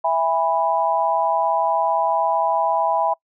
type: chord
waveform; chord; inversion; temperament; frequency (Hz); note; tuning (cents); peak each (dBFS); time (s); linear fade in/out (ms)
sine; E major; none; equal with one note detuned; 659.3 / 816.8 / 987.8; E5 / G#5 / B5; 0 / -29 / 0; -21; 0.04-3.14; 10
effects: noise-tail reverb RT60 0.1 s tail -25 dB re dry